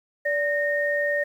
sine tone pair together, 581 / 1844.6 Hz, D5 / A#6, -19 / -19 cents, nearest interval octave + minor sixth, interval 2000 cents, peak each -24 dBFS, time 0.25-1.24 s, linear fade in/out 10 ms, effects 9-bit

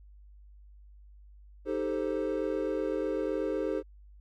triangle chord, A half-diminished seventh, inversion second, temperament equal, 311.1 / 392 / 440 / 523.3 Hz, Eb4 / G4 / A4 / C5, 0 / 0 / 0 / 0 cents, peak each -32 dBFS, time 1.65-3.83 s, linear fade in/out 50 ms, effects added 50 Hz sine -50 dBFS peak until 4.2 s + MP3 64 kbps

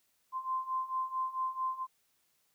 sine beating tone pair, 1038 / 1042.5 Hz, C6 / C6, -14 / -7 cents, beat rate 4.5 Hz, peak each -37 / -34 dBFS, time 0.32-1.87 s, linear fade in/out 50 ms, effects white hiss -74 dBFS RMS until 2.54 s

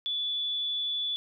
sine tone, 3452 Hz, A7, 34 cents flat, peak -28 dBFS, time 0.06-1.16 s, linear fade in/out 0 ms, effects none

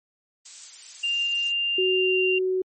violet noise, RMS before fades -33 dBFS, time 0.45-1.52 s, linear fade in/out 10 ms
sine tone with pitch glide, 2794 to 2776 Hz, F7 to F7, 0 to -11 cents, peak -22 dBFS, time 1.03-2.39 s, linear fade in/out 10 ms, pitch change -11 cents, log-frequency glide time 1.89-2.18 s
sine tone, 372.8 Hz, F#4, 13 cents sharp, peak -21 dBFS, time 1.78-2.62 s, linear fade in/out 5 ms
effects MP3 32 kbps

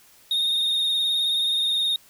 triangle tone with vibrato, 3696 Hz, A#7, 16 cents flat, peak -19 dBFS, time 0.31-1.96 s, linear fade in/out 2 ms, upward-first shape triangle, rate 19 Hz, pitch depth 42 cents each way, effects white hiss -54 dBFS RMS until 2.09 s

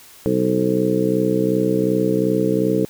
harmonic tone with a mistuned harmonic, 62.7 Hz, B1, 27 cents sharp, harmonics 2 / 3 / 4 / 5 / 6 / 7 / 8, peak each -27 / -22 / -27 / -21 / -28 / -20 / -26 dBFS, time 0.26-2.85 s, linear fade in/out 0 ms, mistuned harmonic 8, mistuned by +78 cents, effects white hiss -45 dBFS RMS until 2.89 s

